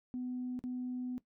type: tone with dropouts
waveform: sine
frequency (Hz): 250.4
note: B3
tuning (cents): +24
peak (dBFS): -35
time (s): 0.14-1.18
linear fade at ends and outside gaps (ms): 0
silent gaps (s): 0.591-0.639
effects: noise-tail reverb RT60 0.1 s tail -17 dB re dry + tanh soft clip ceiling -31 dBFS